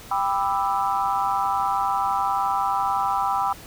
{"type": "chord", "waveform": "sine", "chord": "E minor seventh", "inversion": "first", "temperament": "just", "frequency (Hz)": [791.1, 988.9, 1186.7, 1318.5], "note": ["G5", "B5", "D6", "E6"], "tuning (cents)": [16, 2, 18, 0], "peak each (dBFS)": [-24, -25, -28, -28], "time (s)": [0.11, 3.53], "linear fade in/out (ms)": 5, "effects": ["pink hiss -43 dBFS RMS until 3.66 s"]}